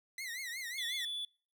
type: tone with vibrato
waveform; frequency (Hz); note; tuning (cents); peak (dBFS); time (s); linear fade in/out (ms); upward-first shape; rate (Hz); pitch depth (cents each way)
sawtooth; 2000; B6; +21; -36; 0.18-1.05; 2; triangle; 5.5; 170
type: tone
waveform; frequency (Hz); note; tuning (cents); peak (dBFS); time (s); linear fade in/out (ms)
triangle; 3452; A7; -34; -35; 0.78-1.25; 2
effects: noise-tail reverb RT60 0.5 s tail -26 dB re dry